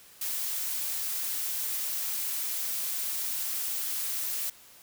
blue noise, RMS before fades -32 dBFS, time 0.21-4.5 s, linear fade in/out 5 ms, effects white hiss -54 dBFS RMS until 4.82 s

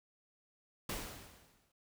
pink noise with exponential decay, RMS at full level -38 dBFS, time 0.89-1.72 s, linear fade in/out 5 ms, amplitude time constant 180 ms, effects none

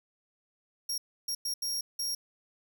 sawtooth tone bursts at uneven times, 5588 Hz, F8, in tune, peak -28 dBFS, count 5, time 0.89-0.98 / 1.28-1.35 / 1.45-1.54 / 1.62-1.81 / 1.99-2.15 s, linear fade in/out 5 ms, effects none

